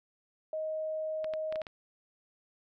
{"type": "tone", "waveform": "sine", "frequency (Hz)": 627, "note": "D#5", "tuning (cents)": 13, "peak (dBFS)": -32, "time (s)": [0.53, 1.62], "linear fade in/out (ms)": 2}
{"type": "clicks", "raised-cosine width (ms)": 0.3, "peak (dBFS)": -26, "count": 6, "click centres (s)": [1.244, 1.337, 1.525, 1.558, 1.617, 1.668]}
{"effects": []}